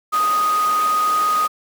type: tone in noise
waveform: sine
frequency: 1244.5 Hz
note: D#6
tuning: in tune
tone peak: -15 dBFS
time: 0.12-1.48 s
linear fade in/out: 20 ms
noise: pink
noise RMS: -28 dBFS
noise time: 0.12-1.48 s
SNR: +10 dB
effects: high-pass 400 Hz 12 dB/octave